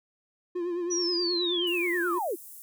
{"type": "tone with vibrato", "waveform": "triangle", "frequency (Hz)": 349.6, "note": "F4", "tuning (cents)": 2, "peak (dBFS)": -26, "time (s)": [0.55, 2.19], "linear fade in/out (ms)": 10, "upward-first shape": "triangle", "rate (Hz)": 9.4, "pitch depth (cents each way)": 64}
{"type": "linear sweep", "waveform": "sine", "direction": "down", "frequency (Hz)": [5920, 293.7], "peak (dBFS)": -27, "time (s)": [0.9, 2.36], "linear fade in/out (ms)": 20}
{"type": "high-pass noise", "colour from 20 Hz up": "pink", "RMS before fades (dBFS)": -46, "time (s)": [1.67, 2.62], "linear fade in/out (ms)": 0, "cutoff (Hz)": 9200, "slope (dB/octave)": 24}
{"effects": []}